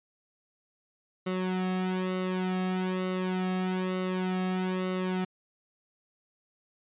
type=tone with flanger; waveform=sawtooth; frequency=185 Hz; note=F#3; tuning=in tune; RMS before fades=-30 dBFS; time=1.26-5.25 s; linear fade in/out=10 ms; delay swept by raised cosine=1.2 to 2.04 ms; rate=1.1 Hz; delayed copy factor=-0.8; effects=resampled to 8000 Hz